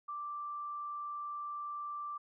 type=tone; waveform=sine; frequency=1174.7 Hz; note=D6; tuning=in tune; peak=-38 dBFS; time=0.08-2.18 s; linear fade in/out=10 ms; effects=none